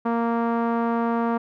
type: tone with low-pass filter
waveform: sawtooth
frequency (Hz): 232.4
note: A#3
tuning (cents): -5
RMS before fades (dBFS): -23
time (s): 0.05-1.38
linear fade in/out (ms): 10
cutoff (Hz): 1100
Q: 2
effects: none